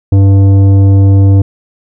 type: tone with tanh clipping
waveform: sine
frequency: 98 Hz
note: G2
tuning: in tune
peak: -4 dBFS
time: 0.12-1.42 s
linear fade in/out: 5 ms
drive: 11 dB
effects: none